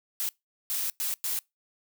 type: noise bursts at uneven times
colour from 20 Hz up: blue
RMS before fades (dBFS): -30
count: 4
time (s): 0.2-0.29 / 0.7-0.9 / 1-1.14 / 1.24-1.39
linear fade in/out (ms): 0
effects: noise-tail reverb RT60 0.2 s tail -25 dB re dry